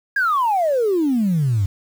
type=exponential sweep; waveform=sine; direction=down; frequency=1661.2 to 92.5 Hz; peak=-14 dBFS; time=0.16-1.66 s; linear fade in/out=5 ms; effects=tanh soft clip ceiling -12 dBFS + 7-bit